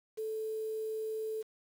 sine tone with quantisation, 437.9 Hz, A4, 8 cents flat, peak -34 dBFS, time 0.17-1.43 s, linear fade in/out 20 ms, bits 9, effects none

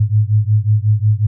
sine beating tone pair, 104.1 / 109.6 Hz, G#2 / A2, +5 / -6 cents, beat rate 5.5 Hz, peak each -13 / -14 dBFS, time 0-1.27 s, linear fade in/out 10 ms, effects none

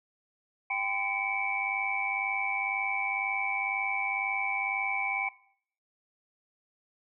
sine tone cluster, 786 / 1022 / 2208 / 2310 Hz, G5 / C6 / C#7 / D7, +4 / -41 / -7 / -29 cents, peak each -34 / -38 / -34 / -31 dBFS, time 0.7-5.29 s, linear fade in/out 5 ms, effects noise-tail reverb RT60 0.6 s tail -20 dB re dry

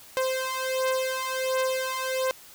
sawtooth beating tone pair, 520 / 521.4 Hz, C5 / C5, -11 / -6 cents, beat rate 1.4 Hz, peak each -25 / -24 dBFS, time 0.17-2.31 s, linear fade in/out 0 ms, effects white hiss -49 dBFS RMS until 2.54 s

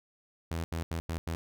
sawtooth tone bursts at uneven times, 82.7 Hz, E2, 6 cents sharp, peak -28 dBFS, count 5, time 0.51-0.64 / 0.72-0.83 / 0.91-1 / 1.09-1.18 / 1.27-1.35 s, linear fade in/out 0 ms, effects none

